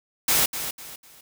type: noise with echo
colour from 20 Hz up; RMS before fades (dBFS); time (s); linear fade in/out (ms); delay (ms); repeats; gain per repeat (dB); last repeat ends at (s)
white; -20; 0.28-0.46; 5; 250; 3; -10; 1.21
effects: none